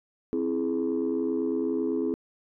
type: chord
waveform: sine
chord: C augmented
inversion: none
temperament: equal with one note detuned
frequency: 261.6 / 329.6 / 419.6 Hz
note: C4 / E4 / G#4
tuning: 0 / 0 / +18 cents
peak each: -28 dBFS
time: 0.33-2.14 s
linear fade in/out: 0 ms
effects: tanh soft clip ceiling -19 dBFS